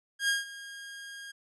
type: tone with ADSR envelope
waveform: sawtooth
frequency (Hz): 1624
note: G#6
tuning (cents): -39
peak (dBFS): -20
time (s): 0.19-1.32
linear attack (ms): 95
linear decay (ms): 160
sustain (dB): -18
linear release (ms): 13
effects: resampled to 24000 Hz